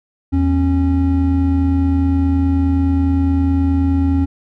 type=tone pair together; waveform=triangle; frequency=81.4 / 273.8 Hz; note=E2 / C#4; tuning=-21 / -21 cents; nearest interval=octave + major sixth; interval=2100 cents; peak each=-13 dBFS; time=0.32-4.26 s; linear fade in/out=20 ms; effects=none